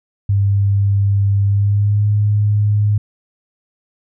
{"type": "tone with pitch glide", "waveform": "sine", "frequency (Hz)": [99.8, 104.16], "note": ["G2", "G#2"], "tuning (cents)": [32, 6], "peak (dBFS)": -11, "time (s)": [0.29, 2.98], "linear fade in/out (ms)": 5, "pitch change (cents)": 74, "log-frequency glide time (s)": [1.44, 2.06], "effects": []}